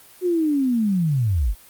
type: linear sweep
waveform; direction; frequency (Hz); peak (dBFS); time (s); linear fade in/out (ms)
sine; down; 370 to 39.52; -17; 0.21-1.55; 50
effects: white hiss -48 dBFS RMS until 1.69 s + Opus 32 kbps